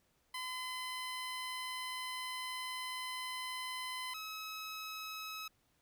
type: tone pair in turn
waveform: 15% pulse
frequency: 1019 / 1283.9 Hz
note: C6 / E6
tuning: -46 / -46 cents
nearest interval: major third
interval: 400 cents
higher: second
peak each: -33 / -36 dBFS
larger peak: first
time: 0.34-4.14 / 4.14-5.48 s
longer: first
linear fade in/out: 5 ms
effects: pink hiss -75 dBFS RMS until 5.81 s